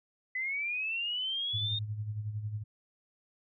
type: linear sweep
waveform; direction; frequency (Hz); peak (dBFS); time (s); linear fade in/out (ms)
sine; up; 2000 to 3698; -31; 0.35-1.79; 5
type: tone with tremolo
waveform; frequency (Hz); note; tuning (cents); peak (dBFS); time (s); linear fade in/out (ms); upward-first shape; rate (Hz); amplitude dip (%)
sine; 106.1; G#2; +38; -31; 1.53-2.64; 20; sine; 11; 60
effects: none